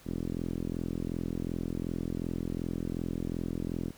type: tone with low-pass filter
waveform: 5% pulse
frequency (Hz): 42.7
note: F1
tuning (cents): -38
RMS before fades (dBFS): -34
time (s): 0.04-3.93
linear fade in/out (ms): 50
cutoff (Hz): 280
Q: 1.4
effects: pink hiss -56 dBFS RMS until 3.97 s